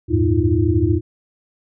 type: tone cluster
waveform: sine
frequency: 81.3 / 97.2 / 110.3 / 312.5 / 345 Hz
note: E2 / G2 / A2 / D#4 / F4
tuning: -23 / -14 / +5 / +8 / -21 cents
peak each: -20 dBFS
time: 0.08-1.01 s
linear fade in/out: 50 ms
effects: none